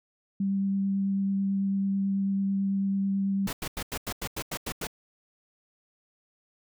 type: tone with vibrato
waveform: sine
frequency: 196 Hz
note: G3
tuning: in tune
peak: -24 dBFS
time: 0.4-3.47 s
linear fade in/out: 5 ms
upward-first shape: triangle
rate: 9.1 Hz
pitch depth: 10 cents each way
type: noise bursts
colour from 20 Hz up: pink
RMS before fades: -33 dBFS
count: 10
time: 3.47-4.871 s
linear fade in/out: 5 ms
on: 60 ms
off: 89 ms
effects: none